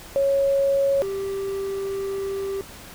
sine / triangle tone pair in turn, 552 / 391.5 Hz, C#5 / G4, -7 / -2 cents, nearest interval tritone, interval 595 cents, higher first, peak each -17 / -23 dBFS, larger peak first, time 0.16-1.02 / 1.02-2.61 s, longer second, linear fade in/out 0 ms, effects pink hiss -42 dBFS RMS until 2.94 s

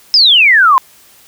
sine exponential sweep, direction down, 5280 to 1005 Hz, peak -4 dBFS, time 0.14-0.78 s, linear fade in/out 0 ms, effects white hiss -44 dBFS RMS until 1.27 s

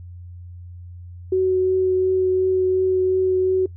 sine tone with vibrato, 373.1 Hz, F#4, 14 cents sharp, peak -15 dBFS, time 1.32-3.66 s, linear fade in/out 5 ms, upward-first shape triangle, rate 2.8 Hz, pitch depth 11 cents each way, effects noise-tail reverb RT60 0.1 s tail -21 dB re dry + added 88 Hz sine -35 dBFS peak until 3.76 s

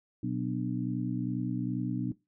harmonic tone with a mistuned harmonic, 62.4 Hz, B1, 19 cents sharp, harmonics 2 / 3 / 4 / 5, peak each -35 / -35 / -35 / -35 dBFS, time 0.23-2.12 s, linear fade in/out 5 ms, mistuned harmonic 5, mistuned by -71 cents, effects noise-tail reverb RT60 0.2 s tail -18 dB re dry

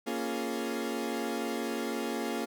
30% pulse chord, Bb minor seventh, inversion none, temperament equal, 233.1 / 277.2 / 349.2 / 415.3 Hz, Bb3 / Db4 / F4 / Ab4, 0 / 0 / 0 / 0 cents, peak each -33 / -35 / -35 / -36 dBFS, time 0.06-2.46 s, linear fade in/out 20 ms, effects none

